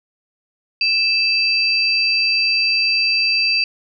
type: tone pair together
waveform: sine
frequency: 2632 / 4690 Hz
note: E7 / D8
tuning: -3 / -3 cents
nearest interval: minor seventh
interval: 1000 cents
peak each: -17 dBFS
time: 0.81-3.64 s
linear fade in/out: 2 ms
effects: none